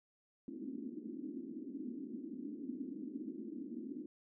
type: band-pass noise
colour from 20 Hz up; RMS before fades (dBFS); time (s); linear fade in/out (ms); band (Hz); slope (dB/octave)
white; -45; 0.48-4.06; 2; 230 to 310; 48
effects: none